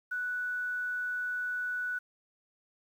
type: tone with quantisation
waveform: sine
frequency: 1480 Hz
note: F#6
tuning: in tune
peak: -31 dBFS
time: 0.11-1.99 s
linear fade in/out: 10 ms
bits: 10
effects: none